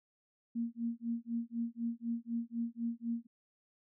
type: tone with tremolo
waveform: sine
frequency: 233.1 Hz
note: A#3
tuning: in tune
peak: -31 dBFS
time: 0.55-3.27 s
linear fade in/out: 10 ms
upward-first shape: sine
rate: 4 Hz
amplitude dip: 100%
effects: none